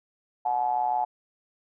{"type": "ring-modulated tone", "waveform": "triangle", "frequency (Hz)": 63.2, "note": "B1", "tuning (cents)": 41, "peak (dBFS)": -18, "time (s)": [0.45, 1.05], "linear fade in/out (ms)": 10, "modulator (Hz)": 796, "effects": []}